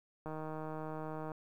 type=click train; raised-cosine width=1 ms; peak=-29 dBFS; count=166; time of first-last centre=0.26-1.318 s; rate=156 Hz; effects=11-bit